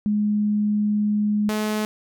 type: tone pair in turn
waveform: sine / sawtooth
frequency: 209.1 / 213.7 Hz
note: G#3 / G#3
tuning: +12 / +50 cents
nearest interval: unison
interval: 38 cents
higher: second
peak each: -18 dBFS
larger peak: neither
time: 0.06-1.49 / 1.49-1.85 s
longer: first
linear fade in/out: 0 ms
effects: none